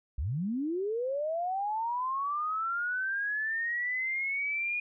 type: linear sweep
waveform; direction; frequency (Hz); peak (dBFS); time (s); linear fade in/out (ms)
sine; up; 55 to 2453; -29; 0.18-4.8; 5
effects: none